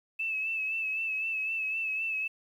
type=tone with vibrato; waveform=sine; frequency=2615 Hz; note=E7; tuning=15 cents flat; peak=-29 dBFS; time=0.19-2.28 s; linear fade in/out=10 ms; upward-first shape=sine; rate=3.9 Hz; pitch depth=40 cents each way; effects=10-bit